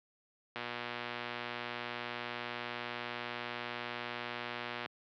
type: click train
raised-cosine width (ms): 0.3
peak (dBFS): -22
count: 517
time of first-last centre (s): 0.56-4.86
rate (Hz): 120
effects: high-pass 150 Hz 12 dB/octave + low-pass 4000 Hz 12 dB/octave